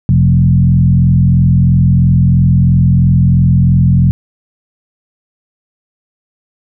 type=tone with frequency modulation; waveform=sine; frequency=130.6 Hz; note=C3; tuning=3 cents flat; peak=-5 dBFS; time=0.09-4.11 s; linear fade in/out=0 ms; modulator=43 Hz; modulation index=1.2; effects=none